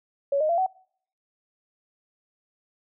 sine tone with pitch steps, 560 / 617.8 / 681.5 / 751.8 Hz, C#5 / D#5 / F5 / F#5, +18 / -12 / -43 / +27 cents, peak -20 dBFS, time 0.32-0.664 s, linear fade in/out 5 ms, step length 86 ms, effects noise-tail reverb RT60 0.6 s tail -26 dB re dry

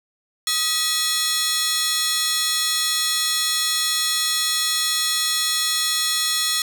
25% pulse tone cluster, 1262 / 1932 / 3379 / 4212 / 5390 Hz, D#6 / B6 / G#7 / C8 / E8, +24 / -39 / +29 / +11 / +38 cents, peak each -27 / -25 / -20 / -19 / -23 dBFS, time 0.47-6.62 s, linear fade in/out 2 ms, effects 8-bit

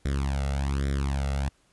sawtooth tone with flanger, 69 Hz, C#2, 7 cents flat, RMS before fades -27 dBFS, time 0.05-1.49 s, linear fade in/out 5 ms, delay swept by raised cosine 0.54 to 1.49 ms, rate 1.2 Hz, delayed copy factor +1, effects pink hiss -65 dBFS RMS until 1.72 s + resampled to 24000 Hz

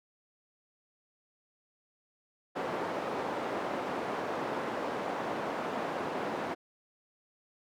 white band-pass noise, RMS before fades -35 dBFS, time 2.55-6.55 s, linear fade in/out 20 ms, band 240 to 840 Hz, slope 12 dB/octave, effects none

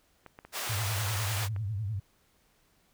clicks, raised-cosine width 0.5 ms, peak -31 dBFS, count 10, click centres 0.263 / 0.389 / 0.45 / 0.677 / 0.761 / 0.858 / 1.047 / 1.374 / 1.436 / 1.563 s
pink high-pass noise, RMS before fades -35 dBFS, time 0.52-1.49 s, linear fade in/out 50 ms, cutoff 750 Hz, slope 12 dB/octave
sine tone with vibrato, 103.83 Hz, G#2, in tune, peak -30 dBFS, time 0.69-2 s, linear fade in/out 10 ms, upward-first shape triangle, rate 10 Hz, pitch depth 200 cents each way
effects pink hiss -68 dBFS RMS until 2.93 s

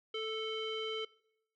square tone with low-pass filter, 440 Hz, A4, in tune, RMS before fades -38 dBFS, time 0.14-1.05 s, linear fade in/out 5 ms, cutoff 3100 Hz, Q 5.5, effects noise-tail reverb RT60 0.8 s tail -23 dB re dry

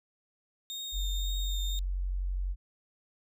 35% pulse tone with vibrato, 3681 Hz, A#7, 23 cents flat, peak -35 dBFS, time 0.7-1.79 s, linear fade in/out 0 ms, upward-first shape triangle, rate 1.9 Hz, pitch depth 19 cents each way
sine tone, 45.96 Hz, F#1, 11 cents flat, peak -29 dBFS, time 0.92-2.56 s, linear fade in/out 50 ms
effects none

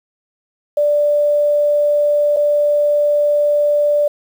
sine tone with dropouts, 587.3 Hz, D5, in tune, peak -11 dBFS, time 0.77-4.08 s, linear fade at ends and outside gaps 5 ms, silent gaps 2.364-2.368 s, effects 7-bit

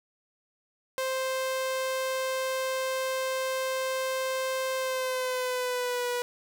sawtooth tone with pitch glide, 523.3 to 488.3 Hz, C5 to B4, 0 to -20 cents, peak -24 dBFS, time 0.98-6.22 s, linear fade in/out 0 ms, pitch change -120 cents, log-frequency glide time 4.77-6.09 s, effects none

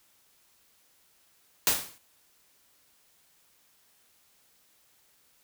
white noise with exponential decay, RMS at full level -20 dBFS, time 1.67-1.98 s, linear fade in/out 0 ms, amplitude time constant 67 ms, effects white hiss -65 dBFS RMS until 5.43 s

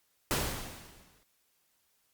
pink noise with exponential decay, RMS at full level -28 dBFS, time 0.31-1.23 s, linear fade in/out 0 ms, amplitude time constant 200 ms, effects white hiss -73 dBFS RMS until 2.13 s + Opus 48 kbps

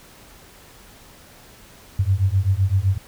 sine beating tone pair, 92.5 / 100.3 Hz, F#2 / G2, 0 / +40 cents, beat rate 7.8 Hz, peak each -19 dBFS, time 1.99-2.98 s, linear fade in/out 5 ms, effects pink hiss -47 dBFS RMS until 3.07 s

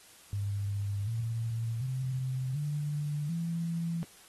sine tone with pitch steps, 100.8 / 114.46 / 129.97 / 147.58 / 167.58 Hz, G2 / A#2 / C3 / D3 / E3, +49 / -31 / -11 / +9 / +29 cents, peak -30 dBFS, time 0.33-4.03 s, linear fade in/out 0 ms, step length 740 ms, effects white hiss -56 dBFS RMS until 4.28 s + AAC 32 kbps

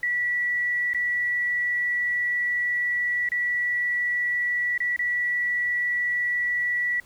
sine tone with dropouts, 1949 Hz, B6, 23 cents flat, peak -22 dBFS, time 0.03-7 s, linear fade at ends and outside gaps 2 ms, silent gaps 0.934-0.946 / 3.289-3.318 / 4.778-4.803 / 4.963-4.992 s, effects pink hiss -55 dBFS RMS until 7.05 s

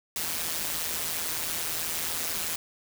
white noise with amplitude modulation, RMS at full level -28 dBFS, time 0.16-2.56 s, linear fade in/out 2 ms, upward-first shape sine, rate 163 Hz, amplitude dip 70%, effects none

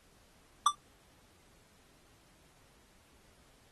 square tone with exponential decay, 1174.7 Hz, D6, in tune, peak -20 dBFS, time 0.66-0.75 s, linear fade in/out 5 ms, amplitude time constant 19 ms, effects pink hiss -65 dBFS RMS until 3.71 s + AAC 32 kbps

